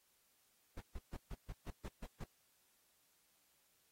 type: noise bursts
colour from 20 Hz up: brown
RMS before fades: -44 dBFS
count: 9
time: 0.77-2.241 s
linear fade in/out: 5 ms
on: 39 ms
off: 140 ms
effects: white hiss -75 dBFS RMS until 3.91 s + AAC 48 kbps